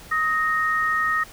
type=tone pair together; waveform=sine; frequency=1262.3 / 1858 Hz; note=D#6 / A#6; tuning=+25 / -6 cents; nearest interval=perfect fifth; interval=669 cents; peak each=-22 / -22 dBFS; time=0.11-1.24 s; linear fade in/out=10 ms; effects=pink hiss -44 dBFS RMS until 1.32 s